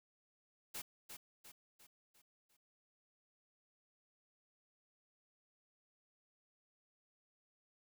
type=noise with echo; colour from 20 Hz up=white; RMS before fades=-45 dBFS; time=0.74-0.82 s; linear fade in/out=10 ms; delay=350 ms; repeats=5; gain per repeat=-6 dB; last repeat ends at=2.57 s; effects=none